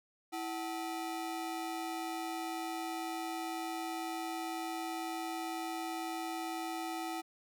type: ring-modulated tone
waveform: 35% pulse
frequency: 540 Hz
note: C#5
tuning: 45 cents flat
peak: -32 dBFS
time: 0.32-7.22 s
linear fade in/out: 20 ms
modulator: 211 Hz
effects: none